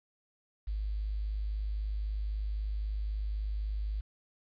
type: tone with quantisation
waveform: sine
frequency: 51.91 Hz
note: G#1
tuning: in tune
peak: -31 dBFS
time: 0.67-4.01 s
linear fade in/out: 10 ms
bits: 10
effects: resampled to 11025 Hz